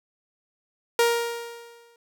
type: tone with exponential decay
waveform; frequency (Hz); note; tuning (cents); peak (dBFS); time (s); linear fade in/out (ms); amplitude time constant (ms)
sawtooth; 469.2; A#4; +11; -12; 0.99-1.96; 2; 210
effects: none